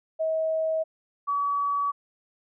sine tone pair in turn, 639 / 1138.6 Hz, D#5 / C#6, +46 / +46 cents, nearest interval minor seventh, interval 1000 cents, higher second, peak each -23 dBFS, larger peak neither, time 0.19-0.84 / 1.27-1.92 s, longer neither, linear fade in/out 20 ms, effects none

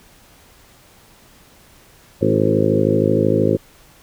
harmonic tone with a mistuned harmonic, 53 Hz, G#1, 36 cents sharp, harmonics 2 / 3 / 4 / 5 / 6 / 7 / 8 / 9 / 10, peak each -22 / -22 / -22 / -22 / -22 / -22 / -22 / -22 / -22 dBFS, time 2.21-3.57 s, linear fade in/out 10 ms, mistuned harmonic 7, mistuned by -22 cents, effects pink hiss -49 dBFS RMS until 4.02 s

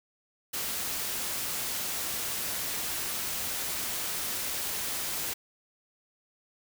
white noise, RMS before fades -33 dBFS, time 0.53-5.34 s, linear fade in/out 10 ms, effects none

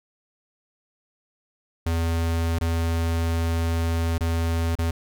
square tone with dropouts, 83 Hz, E2, 12 cents sharp, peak -22 dBFS, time 1.86-4.91 s, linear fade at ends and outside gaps 5 ms, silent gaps 2.587-2.61 / 4.181-4.207 / 4.754-4.787 s, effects none

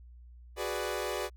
sawtooth chord, G# half-diminished seventh, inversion third, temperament equal, 370 / 415.3 / 493.9 / 587.3 Hz, F#4 / G#4 / B4 / D5, 0 / 0 / 0 / 0 cents, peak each -34 dBFS, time 0.56-1.3 s, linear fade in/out 50 ms, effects added 60 Hz sine -49 dBFS peak until 1.36 s

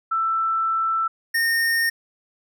sine / square tone pair in turn, 1329 / 1836.4 Hz, E6 / A#6, +14 / -26 cents, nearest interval tritone, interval 560 cents, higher second, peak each -19 dBFS, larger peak neither, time 0.11-1.08 / 1.34-1.9 s, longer first, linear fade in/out 10 ms, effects none

